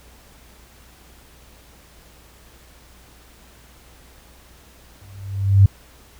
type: tone with exponential growth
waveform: sine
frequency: 98.3 Hz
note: G2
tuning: 5 cents sharp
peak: -5 dBFS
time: 5.01-5.66 s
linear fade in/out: 5 ms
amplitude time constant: 140 ms
effects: added 60 Hz sine -50 dBFS peak until 6.19 s + pink hiss -50 dBFS RMS until 6.19 s